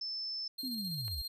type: tone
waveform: sine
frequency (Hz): 5274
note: E8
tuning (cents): 0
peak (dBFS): -36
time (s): 0.01-0.48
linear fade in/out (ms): 5
type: tone with tremolo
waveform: 45% pulse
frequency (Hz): 4203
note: C8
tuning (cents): +7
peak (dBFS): -36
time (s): 0.58-1.28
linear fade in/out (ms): 10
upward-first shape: square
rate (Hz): 15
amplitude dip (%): 35
type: linear sweep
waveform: sine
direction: down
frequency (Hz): 270 to 55.8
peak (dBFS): -38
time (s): 0.63-1.22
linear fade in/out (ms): 5
type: click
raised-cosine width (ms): 0.3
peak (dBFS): -34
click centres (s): 1.081
effects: resampled to 32000 Hz